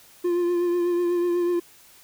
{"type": "tone with vibrato", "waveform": "triangle", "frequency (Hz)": 349.8, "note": "F4", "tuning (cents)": 3, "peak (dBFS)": -18, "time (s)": [0.24, 1.6], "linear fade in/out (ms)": 10, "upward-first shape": "triangle", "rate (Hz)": 8.1, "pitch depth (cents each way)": 31, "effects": ["white hiss -52 dBFS RMS until 2.03 s"]}